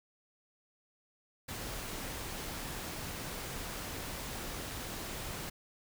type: noise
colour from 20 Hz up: pink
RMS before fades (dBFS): -41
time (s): 1.48-5.5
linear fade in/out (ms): 10
effects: none